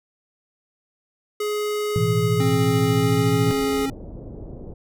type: tone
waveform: square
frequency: 419.3 Hz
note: G#4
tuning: 17 cents sharp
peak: -23 dBFS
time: 1.4-3.86 s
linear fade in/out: 5 ms
type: chord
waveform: sine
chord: A suspended second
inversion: none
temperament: just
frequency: 110 / 123.75 / 165 Hz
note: A2 / B2 / E3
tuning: 0 / +4 / +2 cents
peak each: -23 dBFS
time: 1.96-3.51 s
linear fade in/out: 0 ms
type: tone with pitch glide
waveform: square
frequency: 266.1 to 271.4 Hz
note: C4 to C#4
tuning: +29 to -36 cents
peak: -24 dBFS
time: 2.4-3.9 s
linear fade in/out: 2 ms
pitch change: +35 cents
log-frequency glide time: 2.88-3.35 s
type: low-pass noise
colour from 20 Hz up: pink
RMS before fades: -36 dBFS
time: 3.45-4.74 s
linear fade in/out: 10 ms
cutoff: 550 Hz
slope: 24 dB/octave
effects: none